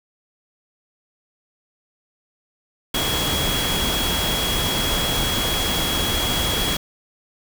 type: tone in noise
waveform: sine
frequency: 3322 Hz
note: G#7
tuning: in tune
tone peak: -24 dBFS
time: 2.94-6.77 s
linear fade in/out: 5 ms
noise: pink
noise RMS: -23 dBFS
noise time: 2.94-6.77 s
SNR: -4 dB
effects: none